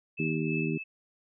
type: tone with tremolo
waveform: sine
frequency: 2616 Hz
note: E7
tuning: 14 cents flat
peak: -32 dBFS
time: 0.17-0.84 s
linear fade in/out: 20 ms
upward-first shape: sine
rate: 3.1 Hz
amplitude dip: 65%
type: harmonic tone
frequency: 78.9 Hz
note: D#2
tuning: 25 cents sharp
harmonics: 2 / 3 / 4 / 5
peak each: -31 / -33 / -34 / -35 dBFS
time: 0.19-0.78 s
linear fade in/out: 10 ms
effects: none